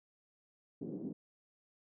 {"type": "band-pass noise", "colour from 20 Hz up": "pink", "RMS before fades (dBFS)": -42, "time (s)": [0.81, 1.13], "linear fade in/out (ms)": 10, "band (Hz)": [200, 340], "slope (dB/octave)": 24, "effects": []}